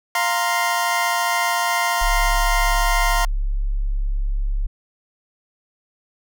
25% pulse chord, F suspended fourth, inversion none, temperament equal, 698.5 / 932.3 / 1046.5 Hz, F5 / Bb5 / C6, 0 / 0 / 0 cents, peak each -19 dBFS, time 0.15-3.25 s, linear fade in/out 2 ms
sine tone, 34.65 Hz, C#1, in tune, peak -18 dBFS, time 2.01-4.67 s, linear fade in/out 10 ms
effects none

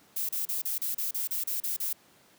violet noise bursts, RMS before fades -31 dBFS, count 11, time 0.16-1.93 s, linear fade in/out 5 ms, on 130 ms, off 34 ms, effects pink hiss -60 dBFS RMS until 2.38 s + high-pass 150 Hz 12 dB/octave

